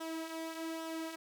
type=tone with flanger; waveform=sawtooth; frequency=324.5 Hz; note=E4; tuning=27 cents flat; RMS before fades=-41 dBFS; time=0-1.16 s; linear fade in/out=10 ms; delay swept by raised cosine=0.43 to 3.83 ms; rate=1.2 Hz; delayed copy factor=-0.5; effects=none